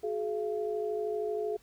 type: tone cluster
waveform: sine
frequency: 372.1 / 425 / 684 Hz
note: F#4 / G#4 / F5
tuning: +10 / +40 / -36 cents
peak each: -38 / -31 / -39 dBFS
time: 0.03-1.57 s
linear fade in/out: 10 ms
effects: pink hiss -63 dBFS RMS until 1.62 s